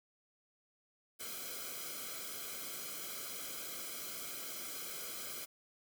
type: noise with comb filter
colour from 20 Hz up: white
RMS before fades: -44 dBFS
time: 1.19-5.46 s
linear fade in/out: 20 ms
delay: 1.1 ms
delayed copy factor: -0.95
effects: none